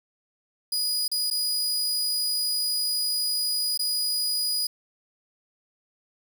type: tone with dropouts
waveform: sawtooth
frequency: 4924 Hz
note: D#8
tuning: 19 cents flat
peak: -21 dBFS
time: 0.72-4.67 s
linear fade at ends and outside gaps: 5 ms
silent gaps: 1.08-1.115 / 1.302-1.31 / 3.776-3.792 s
effects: none